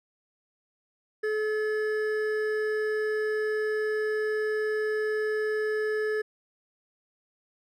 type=tone pair together; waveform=triangle; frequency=429.4 / 1717.6 Hz; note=A4 / A6; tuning=-42 / -42 cents; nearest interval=2 octaves; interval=2400 cents; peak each=-24 / -32 dBFS; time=1.23-6.22 s; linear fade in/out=10 ms; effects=none